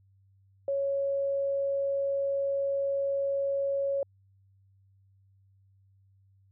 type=tone; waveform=sine; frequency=554 Hz; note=C#5; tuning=1 cent flat; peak=-26 dBFS; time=0.68-4.03 s; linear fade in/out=2 ms; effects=added 97 Hz sine -60 dBFS peak until 6.51 s